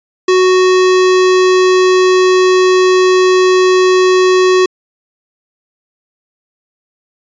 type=tone; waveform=square; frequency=370 Hz; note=F#4; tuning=in tune; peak=-7 dBFS; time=0.28-4.66 s; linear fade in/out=5 ms; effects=resampled to 16000 Hz